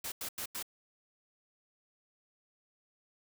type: noise bursts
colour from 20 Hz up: white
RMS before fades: -39 dBFS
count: 4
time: 0.04-0.627 s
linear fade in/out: 5 ms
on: 80 ms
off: 89 ms
effects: none